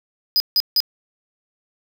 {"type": "tone bursts", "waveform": "square", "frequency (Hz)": 4978, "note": "D#8", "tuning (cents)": 0, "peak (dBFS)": -14, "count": 3, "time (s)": [0.36, 0.803], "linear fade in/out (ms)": 0, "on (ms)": 41, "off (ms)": 160, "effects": []}